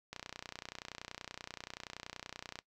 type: click train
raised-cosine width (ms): 0.2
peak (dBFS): -25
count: 76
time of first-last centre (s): 0.13-2.589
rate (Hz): 30.5
effects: noise-tail reverb RT60 0.1 s tail -18 dB re dry